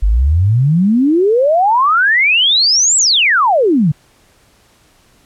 sine exponential two-way sweep, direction up then down, 46.25 to 7902 to 137.2 Hz, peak -8 dBFS, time 0.02-3.92 s, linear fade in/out 10 ms, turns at 2.97 s, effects pink hiss -51 dBFS RMS until 5.25 s + low-pass 12000 Hz 12 dB/octave

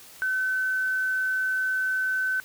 sine tone, 1522 Hz, F#6, 48 cents sharp, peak -23 dBFS, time 0.22-2.4 s, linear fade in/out 0 ms, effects white hiss -48 dBFS RMS until 2.44 s

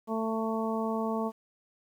harmonic tone, 222.6 Hz, A3, 20 cents sharp, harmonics 1 / 2 / 3 / 4 / 5, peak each -31 / -34 / -36 / -37 / -38 dBFS, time 0.07-1.32 s, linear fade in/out 50 ms, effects 10-bit

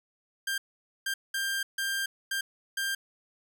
sawtooth tone bursts at uneven times, 1590 Hz, G6, 24 cents sharp, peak -25 dBFS, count 6, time 0.47-0.58 / 1.06-1.14 / 1.34-1.63 / 1.78-2.06 / 2.31-2.41 / 2.77-2.95 s, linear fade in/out 5 ms, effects none

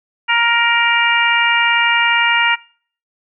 harmonic tone, 468.8 Hz, A#4, 10 cents sharp, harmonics 2 / 3 / 4 / 5 / 6, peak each -18 / -18 / -18 / -18 / -18 dBFS, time 0.28-2.56 s, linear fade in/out 20 ms, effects noise-tail reverb RT60 0.5 s tail -24 dB re dry

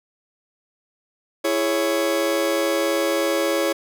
40% pulse chord, C# minor, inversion first, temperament just, 332.6 / 415.8 / 554.4 Hz, E4 / G#4 / C#5, +16 / +2 / 0 cents, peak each -23 / -26 / -21 dBFS, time 1.44-3.73 s, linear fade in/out 10 ms, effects none

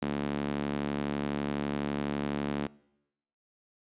sawtooth tone with high-pass filter, 72 Hz, D2, 34 cents flat, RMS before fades -32 dBFS, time 0.02-2.67 s, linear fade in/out 5 ms, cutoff 220 Hz, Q 1.9, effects noise-tail reverb RT60 0.9 s tail -24 dB re dry + resampled to 8000 Hz

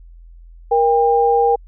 sine tone pair together, 470.6 / 799.5 Hz, A#4 / G5, +16 / +34 cents, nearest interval major sixth, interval 918 cents, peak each -14 dBFS, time 0.71-1.56 s, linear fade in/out 10 ms, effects added 42 Hz sine -38 dBFS peak until 1.67 s

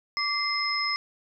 sine tone cluster, 1156 / 2082 / 5150 Hz, D6 / C7 / E8, -28 / -9 / -41 cents, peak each -31 / -29 / -28 dBFS, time 0.17-0.96 s, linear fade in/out 0 ms, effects none

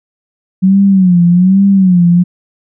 sine tone with vibrato, 185 Hz, F#3, in tune, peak -4 dBFS, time 0.62-2.24 s, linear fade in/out 20 ms, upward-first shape sine, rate 1.2 Hz, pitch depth 120 cents each way, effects none

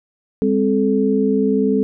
sine tone cluster, 201.5 / 262.2 / 431.9 Hz, G3 / C4 / A4, +48 / +4 / -32 cents, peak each -18 dBFS, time 0.42-1.83 s, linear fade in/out 0 ms, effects none

